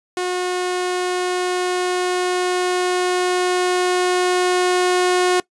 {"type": "tone with level ramp", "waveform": "sawtooth", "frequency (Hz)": 362.1, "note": "F#4", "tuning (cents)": -37, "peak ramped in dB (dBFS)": [-16, -10], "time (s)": [0.17, 5.4], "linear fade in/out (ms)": 2, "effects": ["noise-tail reverb RT60 0.1 s tail -21 dB re dry", "resampled to 24000 Hz"]}